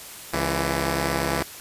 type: tone pair together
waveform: 5% pulse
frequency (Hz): 68.76 / 166.4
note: C#2 / E3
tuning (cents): -13 / +17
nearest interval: octave + minor third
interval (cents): 1530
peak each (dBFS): -14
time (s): 0.33-1.43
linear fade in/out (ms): 5
effects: white hiss -40 dBFS RMS until 1.6 s + resampled to 32000 Hz